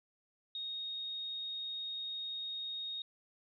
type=tone; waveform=sine; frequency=3729 Hz; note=A#7; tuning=in tune; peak=-38 dBFS; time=0.55-3.02 s; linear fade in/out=2 ms; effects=none